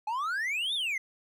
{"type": "exponential two-way sweep", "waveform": "triangle", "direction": "up then down", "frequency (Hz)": [830.6, 3716, 2010], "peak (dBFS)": -27, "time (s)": [0.07, 0.98], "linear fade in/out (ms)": 5, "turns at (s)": 0.74, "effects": []}